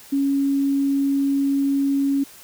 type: tone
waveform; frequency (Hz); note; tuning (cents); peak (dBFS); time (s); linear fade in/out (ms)
sine; 277.2; C#4; 0; -17; 0.12-2.24; 10
effects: white hiss -45 dBFS RMS until 2.43 s